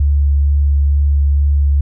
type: tone with vibrato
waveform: sine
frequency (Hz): 71.3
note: C#2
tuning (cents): +49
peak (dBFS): -9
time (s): 0-1.81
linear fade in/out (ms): 5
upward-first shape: sine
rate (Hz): 2.2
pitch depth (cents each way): 12
effects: none